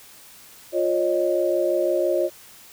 sine tone cluster, 353.5 / 548 / 614 Hz, F4 / C#5 / D#5, +21 / -20 / -23 cents, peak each -23 dBFS, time 0.72-2.3 s, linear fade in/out 50 ms, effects white hiss -47 dBFS RMS until 2.72 s

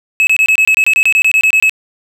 triangle tone bursts, 2581 Hz, E7, 37 cents flat, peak -5 dBFS, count 16, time 0.2-1.695 s, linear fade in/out 0 ms, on 70 ms, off 25 ms, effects none

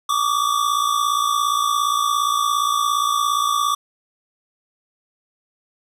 square tone pair together, 1142.7 / 1200 Hz, D6 / D6, -48 / +37 cents, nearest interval minor second, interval 85 cents, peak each -20 / -22 dBFS, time 0.09-3.75 s, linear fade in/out 5 ms, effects resampled to 32000 Hz + 9-bit

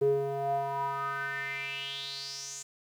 square tone with band-pass filter sweep, 138.59 Hz, C#3, in tune, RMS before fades -33 dBFS, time 0.01-2.63 s, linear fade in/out 10 ms, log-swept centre 390 to 7200 Hz, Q 6.3, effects 10-bit

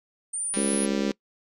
sine exponential sweep, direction up, 8870 to 10548 Hz, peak -27 dBFS, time 0.33-0.86 s, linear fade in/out 10 ms
click train, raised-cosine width 0.2 ms, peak -19 dBFS, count 114, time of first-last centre 0.54-1.117 s, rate 196 Hz
harmonic tone, 69.3 Hz, C#2, in tune, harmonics 3 / 4 / 5 / 6 / 7 / 8, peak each -27 / -29 / -31 / -33 / -34 / -35 dBFS, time 0.56-1.12 s, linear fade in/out 10 ms
effects noise-tail reverb RT60 0.1 s tail -23 dB re dry

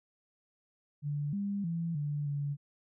sine tone with pitch steps, 145.8 / 200.7 / 167.2 / 146.5 / 143.4 Hz, D3 / G3 / E3 / D3 / D3, -12 / +41 / +25 / -4 / -41 cents, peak -31 dBFS, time 1.02-2.57 s, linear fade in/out 50 ms, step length 310 ms, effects none

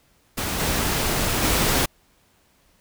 pink noise with level steps, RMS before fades -26 / -23 / -20 dBFS, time 0.37-1.86 s, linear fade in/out 10 ms, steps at 0.58 / 1.42 s, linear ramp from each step 20 ms, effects pink hiss -61 dBFS RMS until 2.8 s

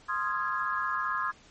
sine chord, F minor seventh, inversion second, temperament equal with one note detuned, 1046.5 / 1244.5 / 1380.1 / 1661.2 Hz, C6 / Eb6 / F6 / Ab6, 0 / 0 / -21 / 0 cents, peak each -32 / -32 / -37 / -33 dBFS, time 0.08-1.32 s, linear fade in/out 20 ms, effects pink hiss -57 dBFS RMS until 1.5 s + MP3 32 kbps

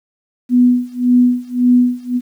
sine tone with tremolo, 246.9 Hz, B3, in tune, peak -6 dBFS, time 0.49-2.21 s, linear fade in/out 50 ms, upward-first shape sine, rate 1.8 Hz, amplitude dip 95%, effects 8-bit

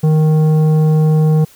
triangle tone with tanh clipping, 155.56 Hz, D#3, in tune, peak -10 dBFS, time 0.03-1.45 s, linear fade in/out 10 ms, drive 14 dB, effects white hiss -45 dBFS RMS until 1.55 s

